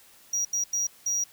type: tone bursts at uneven times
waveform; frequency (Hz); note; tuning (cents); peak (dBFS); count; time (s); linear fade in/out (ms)
triangle; 5750; F8; +50; -23; 4; 0.33-0.45 / 0.53-0.64 / 0.73-0.87 / 1.06-1.24; 5
effects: white hiss -55 dBFS RMS until 1.32 s